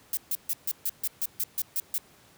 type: noise bursts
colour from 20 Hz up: violet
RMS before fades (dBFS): -28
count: 11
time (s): 0.13-1.981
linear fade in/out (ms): 2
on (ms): 41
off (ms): 140
effects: pink hiss -57 dBFS RMS until 2.37 s + high-pass 80 Hz 12 dB/octave